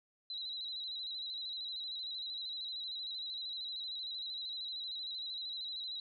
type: tone with vibrato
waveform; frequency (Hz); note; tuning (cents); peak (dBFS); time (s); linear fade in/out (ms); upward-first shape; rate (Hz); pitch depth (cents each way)
sine; 3947; B7; -2; -39; 0.3-6; 2; square; 13; 43
effects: none